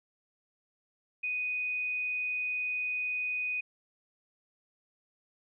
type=tone; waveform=sine; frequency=2489 Hz; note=D#7; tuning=in tune; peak=-30 dBFS; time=1.23-3.61 s; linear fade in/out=10 ms; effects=none